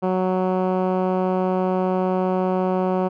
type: tone with low-pass filter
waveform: 10% pulse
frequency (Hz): 185.2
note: F#3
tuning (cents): +2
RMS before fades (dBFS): -21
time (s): 0.02-3.09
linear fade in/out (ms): 20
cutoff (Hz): 900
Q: 0.61
effects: none